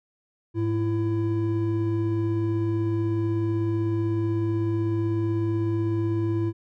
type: tone pair together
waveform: triangle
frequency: 106.12 / 334.4 Hz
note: G#2 / E4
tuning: +38 / +25 cents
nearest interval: octave + minor sixth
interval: 1987 cents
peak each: -23 dBFS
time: 0.54-6.53 s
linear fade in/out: 50 ms
effects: none